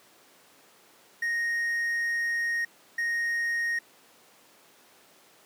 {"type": "tone bursts at uneven times", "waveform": "triangle", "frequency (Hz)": 1864.7, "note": "A#6", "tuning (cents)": 0, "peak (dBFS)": -24, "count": 2, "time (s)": [[1.22, 2.65], [2.98, 3.79]], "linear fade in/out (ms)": 5, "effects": ["pink hiss -57 dBFS RMS until 5.45 s", "high-pass 300 Hz 12 dB/octave"]}